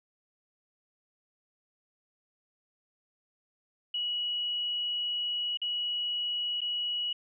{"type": "tone with dropouts", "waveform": "sine", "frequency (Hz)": 2925, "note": "F#7", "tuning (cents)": -21, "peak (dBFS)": -29, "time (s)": [3.94, 7.13], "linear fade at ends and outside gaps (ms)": 5, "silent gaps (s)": [[5.573, 5.616], [6.607, 6.615]], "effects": []}